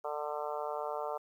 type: harmonic tone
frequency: 149 Hz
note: D3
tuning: 25 cents sharp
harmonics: 3 / 4 / 5 / 6 / 7 / 8 / 9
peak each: -41 / -39 / -41 / -42 / -45 / -44 / -48 dBFS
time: 0.04-1.18 s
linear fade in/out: 10 ms
effects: 11-bit